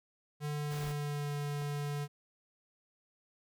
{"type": "tone with pitch glide", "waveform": "square", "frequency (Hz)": [148.1, 145.22], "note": ["D3", "D3"], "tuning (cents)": [15, -19], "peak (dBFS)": -35, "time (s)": [0.4, 2.08], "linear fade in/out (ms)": 50, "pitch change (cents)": -34, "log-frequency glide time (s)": [0.5, 1.32]}
{"type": "noise", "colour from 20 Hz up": "pink", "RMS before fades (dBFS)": -47, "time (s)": [0.7, 0.93], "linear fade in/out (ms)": 20}
{"type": "clicks", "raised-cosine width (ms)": 1, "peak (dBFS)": -37, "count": 2, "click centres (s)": [0.837, 1.62]}
{"effects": []}